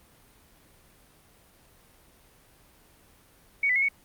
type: tone with pitch steps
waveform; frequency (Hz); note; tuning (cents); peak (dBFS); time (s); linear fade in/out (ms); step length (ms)
sine; 2237 / 1997 / 2167 / 2224; C#7 / B6 / C#7 / C#7; +15 / +19 / -40 / +5; -21; 3.63-3.886; 5; 64
effects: pink hiss -58 dBFS RMS until 4.04 s + Opus 32 kbps

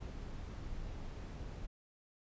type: noise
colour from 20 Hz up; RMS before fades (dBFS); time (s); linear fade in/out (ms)
brown; -44; 0-1.67; 20
effects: resampled to 16000 Hz

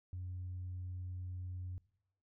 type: tone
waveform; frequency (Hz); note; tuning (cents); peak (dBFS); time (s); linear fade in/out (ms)
sine; 90.9; F#2; -30; -39; 0.13-1.78; 0
effects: noise-tail reverb RT60 0.8 s tail -22 dB re dry + tanh soft clip ceiling -37 dBFS

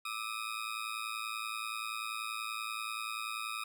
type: ring-modulated tone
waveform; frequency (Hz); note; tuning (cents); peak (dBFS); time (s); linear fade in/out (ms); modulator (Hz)
20% pulse; 1244.5; D#6; 0; -29; 0.05-3.64; 5; 55.2
effects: none

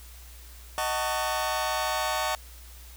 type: chord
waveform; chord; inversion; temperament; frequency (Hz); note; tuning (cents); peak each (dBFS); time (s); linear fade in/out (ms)
sawtooth; D# half-diminished seventh; none; just; 622.3 / 746.7 / 896 / 1120.1; D#5 / F#5 / A5 / C#6; 0 / +16 / +31 / +18; -28; 0.78-2.35; 0
effects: added 60 Hz sine -45 dBFS peak until 2.96 s + white hiss -51 dBFS RMS until 2.96 s

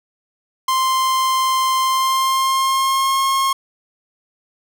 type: tone with pitch glide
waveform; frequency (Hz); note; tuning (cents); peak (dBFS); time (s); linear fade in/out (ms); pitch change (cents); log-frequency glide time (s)
45% pulse; 1046.5 to 1077.8; C6 to C#6; 0 to -49; -15; 0.68-3.53; 5; +51; 1.79-3.23
effects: none

